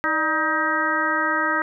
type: harmonic tone with a mistuned harmonic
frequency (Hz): 315.7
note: D#4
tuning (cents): +25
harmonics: 1 / 2 / 3 / 4 / 5 / 6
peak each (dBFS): -29 / -30 / -28 / -24 / -24 / -26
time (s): 0.04-1.62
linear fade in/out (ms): 0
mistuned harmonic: 2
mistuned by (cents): -91
effects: none